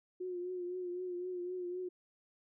sine tone with vibrato, 359.9 Hz, F#4, 48 cents flat, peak -37 dBFS, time 0.2-1.89 s, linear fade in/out 10 ms, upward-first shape triangle, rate 3.9 Hz, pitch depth 48 cents each way, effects none

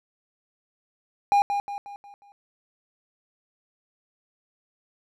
triangle tone with echo, 810 Hz, G#5, 43 cents flat, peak -14 dBFS, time 1.32-1.42 s, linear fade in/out 0 ms, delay 180 ms, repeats 5, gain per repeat -7 dB, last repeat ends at 2.32 s, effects none

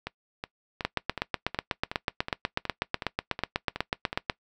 two click trains, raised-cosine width 0.3 ms, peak -9 / -16 dBFS, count 29 / 12, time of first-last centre 0.85-4.298 / 0.07-4.129 s, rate 8.12 / 2.71 Hz, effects noise-tail reverb RT60 0.1 s tail -21 dB re dry

